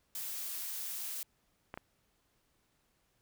blue noise, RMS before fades -40 dBFS, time 0.15-1.23 s, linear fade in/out 2 ms
clicks, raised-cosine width 0.5 ms, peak -27 dBFS, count 2, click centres 1.741 / 1.775 s
effects pink hiss -75 dBFS RMS until 3.21 s

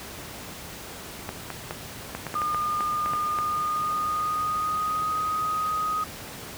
clicks, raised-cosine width 0.5 ms, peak -16 dBFS, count 12, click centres 1.291 / 1.503 / 1.709 / 2.15 / 2.267 / 2.342 / 2.418 / 2.546 / 2.807 / 3.06 / 3.135 / 3.387 s
sine tone with pitch glide, 1215 to 1251.3 Hz, D#6 to D#6, -42 to +9 cents, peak -24 dBFS, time 2.35-6.04 s, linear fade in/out 5 ms, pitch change +51 cents, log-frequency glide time 3.23-5.13 s
effects pink hiss -39 dBFS RMS until 6.57 s + high-pass 60 Hz 12 dB/octave

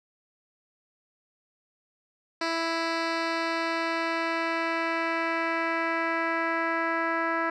10% pulse tone with low-pass filter sweep, 330 Hz, E4, 2 cents sharp, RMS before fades -28 dBFS, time 2.41-7.5 s, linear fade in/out 5 ms, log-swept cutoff 4500 to 1700 Hz, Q 1.7, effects none

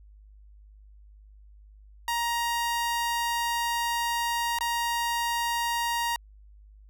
sawtooth tone with dropouts, 940 Hz, A#5, 14 cents sharp, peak -22 dBFS, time 2.08-6.16 s, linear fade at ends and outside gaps 1 ms, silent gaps 4.587-4.608 s, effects added 51 Hz sine -49 dBFS peak until 6.89 s

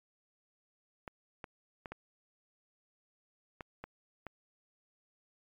clicks, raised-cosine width 0.5 ms, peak -27 dBFS, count 7, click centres 1.078 / 1.442 / 1.858 / 1.92 / 3.608 / 3.84 / 4.267 s, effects MP3 96 kbps

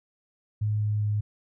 sine tone with pitch steps, 106 / 105.39 / 104.78 Hz, G#2 / G#2 / G#2, +36 / +26 / +16 cents, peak -23 dBFS, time 0.61-1.21 s, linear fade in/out 10 ms, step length 200 ms, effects none

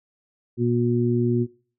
harmonic tone, 120 Hz, B2, 49 cents flat, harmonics 1 / 2 / 3, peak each -23 / -23 / -23 dBFS, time 0.57-1.47 s, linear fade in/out 50 ms, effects noise-tail reverb RT60 0.4 s tail -20 dB re dry

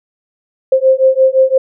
sine beating tone pair, 523.3 / 529.1 Hz, C5 / C5, 0 / +19 cents, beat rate 5.8 Hz, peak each -10 dBFS, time 0.72-1.58 s, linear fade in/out 5 ms, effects none

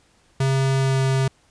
square tone with pitch glide, 134.4 to 133.47 Hz, C3 to C3, +47 to +35 cents, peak -18 dBFS, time 0.4-1.28 s, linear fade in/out 5 ms, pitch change -12 cents, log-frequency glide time 0.78-1 s, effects pink hiss -59 dBFS RMS until 1.5 s + resampled to 22050 Hz

